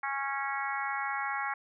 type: harmonic tone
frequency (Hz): 275.4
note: C#4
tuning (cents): -11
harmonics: 3 / 4 / 5 / 6 / 7 / 8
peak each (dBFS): -36 / -37 / -38 / -39 / -39 / -40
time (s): 0.03-1.54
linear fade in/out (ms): 5
effects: none